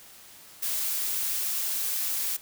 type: noise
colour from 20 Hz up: blue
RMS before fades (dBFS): -29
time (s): 0.62-2.37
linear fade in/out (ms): 10
effects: white hiss -50 dBFS RMS until 2.41 s